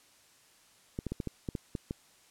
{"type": "clicks", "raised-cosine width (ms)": 3, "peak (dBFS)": -21, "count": 9, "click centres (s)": [0.989, 1.067, 1.12, 1.202, 1.273, 1.488, 1.552, 1.752, 1.909], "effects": ["white hiss -62 dBFS RMS until 2.3 s", "low-pass 10000 Hz 12 dB/octave"]}